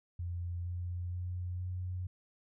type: tone with pitch steps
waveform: sine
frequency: 87.2 / 88.42 / 89.65 / 90.9 Hz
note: F2 / F2 / F2 / F#2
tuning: -2 / +22 / +46 / -30 cents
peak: -35 dBFS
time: 0.19-2.07 s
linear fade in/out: 5 ms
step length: 470 ms
effects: none